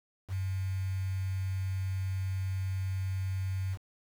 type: tone with quantisation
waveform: sine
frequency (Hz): 95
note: F#2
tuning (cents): +46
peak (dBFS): -30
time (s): 0.28-3.78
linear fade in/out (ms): 50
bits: 8
effects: none